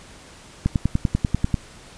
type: click train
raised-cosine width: 5 ms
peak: -6 dBFS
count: 10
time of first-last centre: 0.66-1.542 s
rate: 10.2 Hz
effects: pink hiss -45 dBFS RMS until 1.97 s + resampled to 22050 Hz